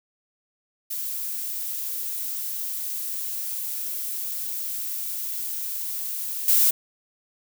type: noise with level steps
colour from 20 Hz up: violet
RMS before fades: -30 / -18 dBFS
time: 0.9-6.71 s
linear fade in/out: 10 ms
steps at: 6.48 s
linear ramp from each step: 2 ms
effects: none